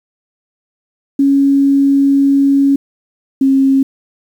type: tone pair in turn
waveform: sine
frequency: 277.2 / 269.9 Hz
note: C#4 / C#4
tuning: 0 / -46 cents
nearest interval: unison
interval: 46 cents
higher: first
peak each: -7 dBFS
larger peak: neither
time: 1.19-2.76 / 3.41-3.83 s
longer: first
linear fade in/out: 5 ms
effects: 7-bit